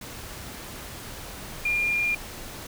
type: tone in noise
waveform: sine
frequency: 2406 Hz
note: D7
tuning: 41 cents sharp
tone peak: -22 dBFS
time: 1.65-2.15 s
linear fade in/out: 5 ms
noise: pink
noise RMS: -39 dBFS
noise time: 0.01-2.67 s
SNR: +14 dB
effects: none